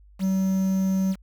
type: tone with quantisation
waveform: triangle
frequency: 190.5 Hz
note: G3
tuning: 49 cents flat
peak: -18 dBFS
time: 0.19-1.16 s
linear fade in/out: 50 ms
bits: 7
effects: added 50 Hz sine -49 dBFS peak until 1.22 s